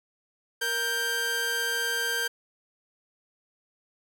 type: tone pair together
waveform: sawtooth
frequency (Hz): 467.2 / 1577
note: A#4 / G6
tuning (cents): +4 / +10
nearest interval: octave + major sixth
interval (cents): 2106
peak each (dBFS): -31 / -23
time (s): 0.61-2.28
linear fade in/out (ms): 10
effects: none